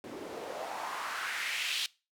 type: noise with band-pass filter sweep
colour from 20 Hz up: white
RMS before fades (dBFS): -37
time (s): 0.04-1.86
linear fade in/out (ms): 0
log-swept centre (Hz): 300 to 3500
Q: 2.5
effects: noise-tail reverb RT60 0.3 s tail -22 dB re dry